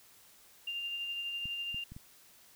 sine tone with tremolo, 2794 Hz, F7, in tune, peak -34 dBFS, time 0.67-1.84 s, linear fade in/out 5 ms, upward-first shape sine, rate 12 Hz, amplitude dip 30%
clicks, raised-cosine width 5 ms, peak -34 dBFS, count 4, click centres 1.456 / 1.745 / 1.92 / 1.965 s
effects white hiss -60 dBFS RMS until 2.55 s

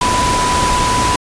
sine tone in noise, 992 Hz, B5, 7 cents sharp, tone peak -14 dBFS, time 0.01-1.16 s, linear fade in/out 5 ms, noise pink, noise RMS -17 dBFS, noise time 0.01-1.16 s, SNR 0 dB, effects resampled to 22050 Hz

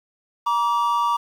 triangle tone pair together, 948.6 / 1159 Hz, A#5 / D6, +30 / -23 cents, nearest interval minor third, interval 347 cents, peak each -19 dBFS, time 0.46-1.17 s, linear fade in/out 10 ms, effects 8-bit

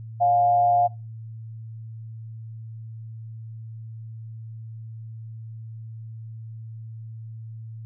sine tone with frequency modulation, 707 Hz, F5, 21 cents sharp, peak -16 dBFS, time 0.2-0.88 s, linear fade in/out 20 ms, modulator 134 Hz, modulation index 0.31, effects noise-tail reverb RT60 0.3 s tail -24 dB re dry + added 112 Hz sine -35 dBFS peak until 7.85 s

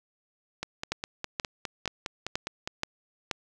two click trains, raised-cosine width 0.2 ms, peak -11 / -15 dBFS, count 6 / 11, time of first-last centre 0.92-3.312 / 0.63-2.675 s, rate 2.09 / 4.89 Hz, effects none

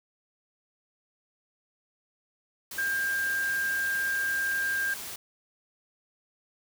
sine tone in noise, 1598 Hz, G6, 33 cents sharp, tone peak -26 dBFS, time 2.78-4.94 s, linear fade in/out 5 ms, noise white, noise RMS -39 dBFS, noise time 2.71-5.16 s, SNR +10 dB, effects none

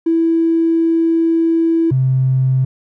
triangle tone pair in turn, 329.6 / 130.8 Hz, E4 / C3, 0 / 0 cents, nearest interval octave + major third, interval 1600 cents, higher first, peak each -7 dBFS, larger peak neither, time 0.06-1.91 / 1.91-2.65 s, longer first, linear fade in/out 10 ms, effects tanh soft clip ceiling -9 dBFS

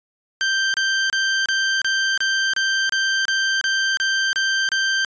sawtooth tone bursts, 1568 Hz, G6, in tune, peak -14 dBFS, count 13, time 0.41-5.048 s, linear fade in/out 0 ms, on 330 ms, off 29 ms, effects resampled to 16000 Hz

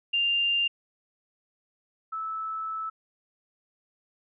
sine tone pair in turn, 2794 / 1308.7 Hz, F7 / E6, 0 / -13 cents, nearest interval octave + minor second, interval 1313 cents, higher first, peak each -22 / -30 dBFS, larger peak first, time 0.13-0.68 / 2.12-2.9 s, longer second, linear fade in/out 10 ms, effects none

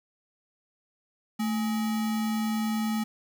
sine tone with sample-and-hold, 220 Hz, A3, in tune, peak -25 dBFS, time 1.39-3.04 s, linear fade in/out 10 ms, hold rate 1050 Hz, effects none

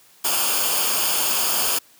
white noise with comb filter, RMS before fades -21 dBFS, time 0.24-1.79 s, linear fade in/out 10 ms, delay 0.51 ms, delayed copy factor -0.65, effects white hiss -53 dBFS RMS until 1.99 s + high-pass 100 Hz 12 dB/octave

